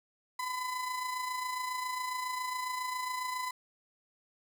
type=tone with amplitude modulation; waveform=35% pulse; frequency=1008 Hz; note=B5; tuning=35 cents sharp; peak=-30 dBFS; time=0.39-3.51 s; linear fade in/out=5 ms; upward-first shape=sine; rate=27.3 Hz; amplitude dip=45%; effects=none